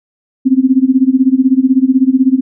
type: tone with tremolo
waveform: sine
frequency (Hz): 261.6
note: C4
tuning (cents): 0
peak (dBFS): -3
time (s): 0.45-2.41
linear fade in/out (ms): 20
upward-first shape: sine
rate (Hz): 16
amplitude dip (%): 90
effects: none